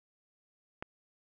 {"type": "click", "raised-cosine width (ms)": 0.5, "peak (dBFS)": -23, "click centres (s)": 0.825, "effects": []}